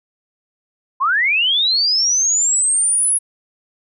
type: linear sweep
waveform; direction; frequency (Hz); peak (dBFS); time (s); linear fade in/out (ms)
sine; up; 989 to 10548; -13; 1-3.19; 20
effects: none